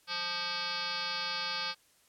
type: tone with frequency modulation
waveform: sine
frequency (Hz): 2945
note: F#7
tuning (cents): -9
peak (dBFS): -32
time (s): 0.07-1.75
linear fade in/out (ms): 50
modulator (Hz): 345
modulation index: 6
effects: white hiss -66 dBFS RMS until 2.08 s + low-pass 12000 Hz 12 dB/octave